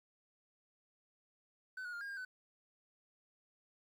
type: tone with pitch steps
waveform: triangle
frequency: 1514 / 1449 / 1407 / 1622 / 1609 / 1508 Hz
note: F#6 / F#6 / F6 / G#6 / G6 / F#6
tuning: +39 / -37 / +12 / -41 / +45 / +32 cents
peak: -40 dBFS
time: 1.77-2.25 s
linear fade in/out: 5 ms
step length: 80 ms
effects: 12-bit